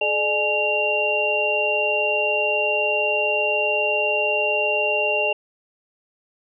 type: tone cluster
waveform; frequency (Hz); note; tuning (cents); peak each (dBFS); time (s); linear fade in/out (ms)
sine; 427.2 / 600 / 841 / 2768; G#4 / D5 / G#5 / F7; +49 / +37 / +22 / -16; -26 / -24 / -28 / -21; 0.01-5.33; 5
effects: none